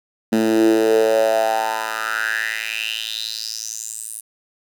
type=tone with high-pass filter sweep; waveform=10% pulse; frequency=110.9 Hz; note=A2; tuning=14 cents sharp; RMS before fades=-20 dBFS; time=0.32-4.21 s; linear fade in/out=10 ms; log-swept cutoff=240 to 10000 Hz; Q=5.9; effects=none